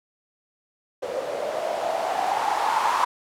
violet noise with low-pass filter sweep, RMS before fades -25 dBFS, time 1.02-3.05 s, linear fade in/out 10 ms, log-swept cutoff 510 to 1000 Hz, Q 6.7, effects none

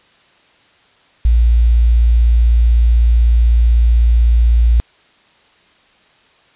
sine tone with quantisation, 58 Hz, A#1, 8 cents flat, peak -7 dBFS, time 1.25-4.8 s, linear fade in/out 0 ms, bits 6, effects white hiss -51 dBFS RMS until 6.55 s + resampled to 8000 Hz

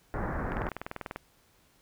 pink low-pass noise, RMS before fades -33 dBFS, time 0.14-0.69 s, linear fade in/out 0 ms, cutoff 1800 Hz, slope 48 dB/octave
click train, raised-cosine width 0.5 ms, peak -20 dBFS, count 14, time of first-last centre 0.52-1.16 s, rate 20.3 Hz
effects pink hiss -65 dBFS RMS until 1.81 s

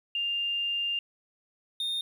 sine / triangle tone pair in turn, 2800 / 3662 Hz, F7 / A#7, +4 / -32 cents, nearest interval perfect fourth, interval 464 cents, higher second, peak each -27 dBFS, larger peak neither, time 0.15-0.99 / 1.8-2.01 s, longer first, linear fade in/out 2 ms, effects 10-bit

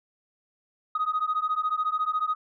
sine beating tone pair, 1244.5 / 1258.5 Hz, D#6 / D#6, 0 / +19 cents, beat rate 14 Hz, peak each -26 dBFS, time 0.95-2.35 s, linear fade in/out 5 ms, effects tanh soft clip ceiling -19 dBFS

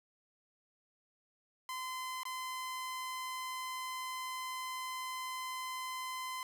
sawtooth tone with dropouts, 1028 Hz, C6, 31 cents flat, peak -35 dBFS, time 1.69-6.43 s, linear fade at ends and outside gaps 1 ms, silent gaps 2.233-2.253 s, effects none

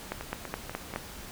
two click trains, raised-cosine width 0.5 ms, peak -21 / -16 dBFS, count 4 / 5, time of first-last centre 0.21-0.938 / 0.12-0.96 s, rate 4.12 / 4.76 Hz, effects pink hiss -44 dBFS RMS until 1.31 s

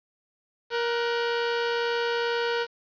sawtooth tone pair together, 470.5 / 1493.7 Hz, A#4 / F#6, +16 / +16 cents, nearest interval octave + minor sixth, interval 2000 cents, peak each -21 / -29 dBFS, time 0.7-2.67 s, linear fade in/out 50 ms, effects resampled to 11025 Hz + 8-bit

